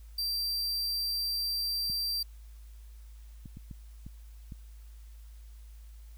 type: tone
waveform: 45% pulse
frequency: 4704 Hz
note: D8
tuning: 2 cents sharp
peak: -29 dBFS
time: 0.18-2.23 s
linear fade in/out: 5 ms
type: clicks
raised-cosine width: 5 ms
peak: -31 dBFS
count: 6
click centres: 1.899 / 3.458 / 3.571 / 3.712 / 4.065 / 4.522 s
effects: added 54 Hz sine -46 dBFS peak until 6.17 s + white hiss -65 dBFS RMS until 6.17 s